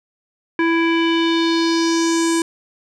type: tone with low-pass filter sweep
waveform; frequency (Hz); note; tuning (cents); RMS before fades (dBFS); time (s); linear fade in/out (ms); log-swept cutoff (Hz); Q
square; 331.4; E4; +9; -17; 0.59-2.42; 2; 2000 to 8600; 3.1
effects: none